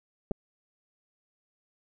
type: clicks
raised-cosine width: 2 ms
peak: -18 dBFS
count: 2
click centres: 0.311 / 0.316 s
effects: none